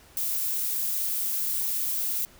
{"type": "noise", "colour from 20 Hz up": "violet", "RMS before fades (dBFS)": -28, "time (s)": [0.17, 2.25], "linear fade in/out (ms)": 0, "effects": ["pink hiss -54 dBFS RMS until 2.39 s"]}